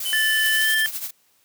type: noise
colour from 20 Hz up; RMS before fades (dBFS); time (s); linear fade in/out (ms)
blue; -29; 0-0.75; 5
type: tone with pitch glide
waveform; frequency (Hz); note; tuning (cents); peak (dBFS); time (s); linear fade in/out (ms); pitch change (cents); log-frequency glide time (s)
square; 3031 to 3156; F#7 to G7; +41 to +11; -25; 0.05-0.87; 10; +70; 0.56-0.72
type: tone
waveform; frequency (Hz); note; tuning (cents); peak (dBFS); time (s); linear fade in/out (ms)
triangle; 1754; A6; -6; -17; 0.13-0.86; 0
type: noise with tremolo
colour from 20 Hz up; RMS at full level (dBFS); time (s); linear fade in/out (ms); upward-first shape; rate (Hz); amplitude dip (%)
blue; -27; 0.44-1.11; 10; triangle; 12; 75
effects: white hiss -62 dBFS RMS until 1.44 s + high-pass 100 Hz 12 dB/octave